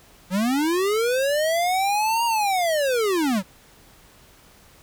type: linear two-way sweep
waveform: square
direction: up then down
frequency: 175.1 to 945 to 175.1 Hz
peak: -20 dBFS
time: 0.3-3.43 s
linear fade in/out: 50 ms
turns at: 2.25 s
effects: pink hiss -52 dBFS RMS until 4.82 s